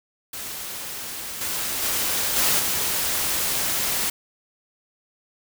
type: noise with level steps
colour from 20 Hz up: white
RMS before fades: -33 / -27 / -24 / -20 / -24 dBFS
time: 0.33-4.1 s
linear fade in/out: 5 ms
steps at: 1.41 / 1.82 / 2.36 / 2.59 s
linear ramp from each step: 5 ms
effects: none